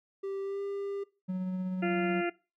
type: tone with pitch glide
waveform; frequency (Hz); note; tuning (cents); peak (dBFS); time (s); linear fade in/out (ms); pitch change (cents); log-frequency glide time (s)
triangle; 391.4 to 398.9; G4 to G4; -3 to +30; -31; 0.23-1.04; 10; +33; 0.42-0.61
type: tone with tremolo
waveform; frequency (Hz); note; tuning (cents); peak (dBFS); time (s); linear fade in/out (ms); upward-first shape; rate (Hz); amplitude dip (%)
triangle; 185; F#3; 0; -27; 1.28-2.22; 20; triangle; 16; 25
type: harmonic tone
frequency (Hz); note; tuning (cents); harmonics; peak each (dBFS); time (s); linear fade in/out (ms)
346.6; F4; -13; 1 / 2 / 4 / 5 / 6 / 7 / 8; -30 / -35 / -38 / -43 / -41 / -43 / -43; 1.82-2.3; 10
effects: noise-tail reverb RT60 0.3 s tail -21 dB re dry